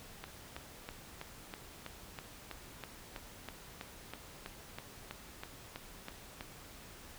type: click train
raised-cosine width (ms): 0.3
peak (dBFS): -26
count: 20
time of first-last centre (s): 0.24-6.409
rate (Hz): 3.08
effects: pink hiss -53 dBFS RMS until 7.18 s